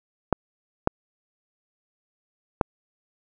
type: clicks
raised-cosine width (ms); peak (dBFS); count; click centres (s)
1; -4; 3; 0.327 / 0.874 / 2.612
effects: none